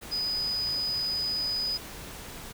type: tone in noise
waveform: sine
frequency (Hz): 4978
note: D#8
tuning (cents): 0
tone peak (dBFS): -27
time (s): 0.11-1.78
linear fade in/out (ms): 20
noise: pink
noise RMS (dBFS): -42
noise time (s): 0.01-2.53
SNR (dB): +12
effects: none